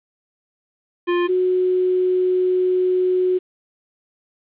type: tone pair in turn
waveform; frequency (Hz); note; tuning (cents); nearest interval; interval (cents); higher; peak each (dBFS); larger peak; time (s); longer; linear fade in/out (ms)
square / sine; 351.1 / 366.9; F4 / F#4; +9 / -15; minor second; 76; second; -17 / -15; second; 1.07-1.28 / 1.28-3.39; second; 20
effects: resampled to 8000 Hz + 8-bit